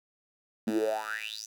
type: tone with high-pass filter sweep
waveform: 10% pulse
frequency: 108 Hz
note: A2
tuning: 32 cents flat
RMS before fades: -32 dBFS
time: 0.67-1.46 s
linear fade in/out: 5 ms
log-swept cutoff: 220 to 6400 Hz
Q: 9.9
effects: none